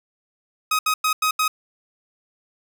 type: tone bursts at uneven times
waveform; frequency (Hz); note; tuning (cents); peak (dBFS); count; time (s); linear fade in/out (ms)
sawtooth; 1261; D#6; +23; -14; 5; 0.71-0.79 / 0.86-0.94 / 1.04-1.13 / 1.22-1.31 / 1.39-1.48; 5
effects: none